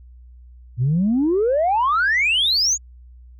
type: exponential sweep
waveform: sine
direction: up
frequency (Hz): 114.3 to 6950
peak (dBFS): -14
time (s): 0.77-2.78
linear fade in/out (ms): 50
effects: tanh soft clip ceiling -12 dBFS + added 61 Hz sine -41 dBFS peak until 3.39 s